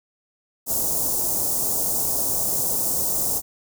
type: band-stop noise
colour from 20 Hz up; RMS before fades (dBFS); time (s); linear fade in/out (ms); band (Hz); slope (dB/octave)
white; -23; 0.66-3.42; 50; 840 to 6300; 24
effects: none